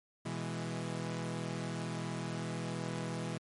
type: chord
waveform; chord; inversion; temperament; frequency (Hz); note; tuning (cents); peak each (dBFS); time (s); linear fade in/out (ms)
sawtooth; E major; second; equal; 123.47 / 164.81 / 207.7; B2 / E3 / G#3; 0 / 0 / 0; -37 / -35 / -39; 0.25-3.38; 10
effects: MP3 48 kbps